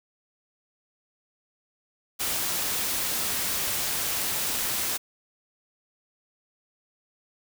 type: noise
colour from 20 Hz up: white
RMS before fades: -28 dBFS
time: 2.19-4.98 s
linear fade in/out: 20 ms
effects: none